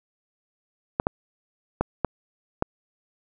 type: clicks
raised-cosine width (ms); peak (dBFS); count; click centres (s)
1; -7; 5; 0.999 / 1.069 / 1.81 / 2.047 / 2.624
effects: none